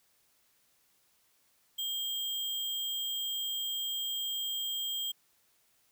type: tone with sample-and-hold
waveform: sine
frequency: 3209 Hz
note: G7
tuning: 40 cents sharp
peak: -32 dBFS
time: 1.78-5.12 s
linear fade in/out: 10 ms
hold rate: 11025 Hz
effects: white hiss -70 dBFS RMS until 5.91 s